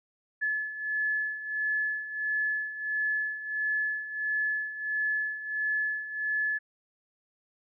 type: beating tone pair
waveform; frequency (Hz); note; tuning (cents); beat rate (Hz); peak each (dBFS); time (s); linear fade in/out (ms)
sine; 1718 / 1719.5; A6 / A6; -42 / -40; 1.5; -34 / -29; 0.41-6.59; 20
effects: none